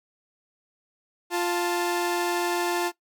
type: tone pair together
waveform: sawtooth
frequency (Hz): 350 / 881.3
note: F4 / A5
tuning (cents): +4 / +3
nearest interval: octave + major third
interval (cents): 1599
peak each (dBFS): -21 / -26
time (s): 1.3-2.92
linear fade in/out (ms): 50
effects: noise-tail reverb RT60 0.1 s tail -17 dB re dry